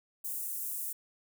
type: high-pass noise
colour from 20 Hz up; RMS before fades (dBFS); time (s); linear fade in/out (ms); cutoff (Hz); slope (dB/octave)
white; -37; 0.24-0.93; 10; 8600; 24
effects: none